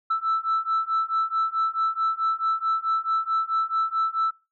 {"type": "beating tone pair", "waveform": "sine", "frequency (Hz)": [1318.5, 1323.1], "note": ["E6", "E6"], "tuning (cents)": [0, 6], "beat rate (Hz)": 4.6, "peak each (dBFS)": [-24, -23], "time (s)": [0.1, 4.31], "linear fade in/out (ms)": 10, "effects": ["noise-tail reverb RT60 0.3 s tail -26 dB re dry", "tanh soft clip ceiling -17 dBFS"]}